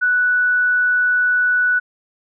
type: tone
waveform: sine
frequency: 1480 Hz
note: F#6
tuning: in tune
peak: -13 dBFS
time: 0.01-1.8 s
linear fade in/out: 20 ms
effects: none